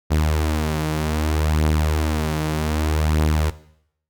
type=beating tone pair; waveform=sawtooth; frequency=77 / 77.64 Hz; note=D#2 / D#2; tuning=-17 / -3 cents; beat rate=0.64 Hz; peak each=-15 / -20 dBFS; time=0.1-3.51 s; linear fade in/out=20 ms; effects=noise-tail reverb RT60 0.7 s tail -17 dB re dry